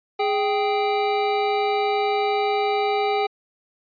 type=tone pair together; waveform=square; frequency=415.3 / 784 Hz; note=G#4 / G5; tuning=0 / 0 cents; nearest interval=major seventh; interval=1100 cents; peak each=-23 dBFS; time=0.19-3.27 s; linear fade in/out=10 ms; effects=resampled to 11025 Hz